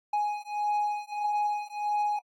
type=beating tone pair; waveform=triangle; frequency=832 / 833.6 Hz; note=G#5 / G#5; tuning=+3 / +6 cents; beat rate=1.6 Hz; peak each=-28 / -28 dBFS; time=0.13-2.19 s; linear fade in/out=5 ms; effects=AAC 48 kbps